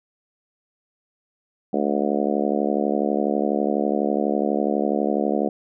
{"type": "harmonic tone", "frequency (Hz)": 72.1, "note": "D2", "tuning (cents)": -31, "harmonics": [3, 4, 5, 6, 7, 8, 9, 10], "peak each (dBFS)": [-25, -26, -27, -28, -28, -29, -30, -30], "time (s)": [1.73, 5.49], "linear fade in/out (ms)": 5, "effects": []}